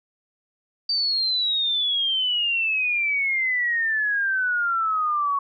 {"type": "exponential sweep", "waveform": "sine", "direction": "down", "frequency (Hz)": [4651, 1108.7], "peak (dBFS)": -20, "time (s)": [0.89, 5.39], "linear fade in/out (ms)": 5, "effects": []}